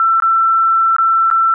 sine tone with dropouts, 1339 Hz, E6, 27 cents sharp, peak -9 dBFS, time 0-1.54 s, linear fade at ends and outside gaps 1 ms, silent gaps 0.201-0.222 / 0.965-0.984 / 1.302-1.312 s, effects none

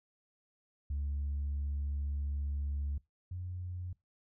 sine tone pair in turn, 71.3 / 89.83 Hz, C#2 / F2, +49 / +49 cents, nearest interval major third, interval 400 cents, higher second, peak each -31 / -37 dBFS, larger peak first, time 0.9-2.98 / 3.31-3.93 s, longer first, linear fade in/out 5 ms, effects noise-tail reverb RT60 0.2 s tail -23 dB re dry + tanh soft clip ceiling -30 dBFS

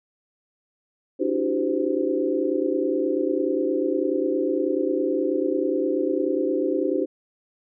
sine tone cluster, 288.3 / 319 / 366.5 / 395.8 / 516 Hz, D4 / D#4 / F#4 / G4 / C5, -32 / +43 / -16 / +17 / -24 cents, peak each -27 dBFS, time 1.19-7.06 s, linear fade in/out 20 ms, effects none

